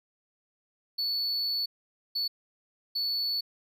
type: tone bursts at uneven times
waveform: triangle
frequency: 4443 Hz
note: C#8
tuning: 3 cents sharp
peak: -26 dBFS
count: 3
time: 0.98-1.66 / 2.15-2.28 / 2.95-3.41 s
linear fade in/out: 10 ms
effects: none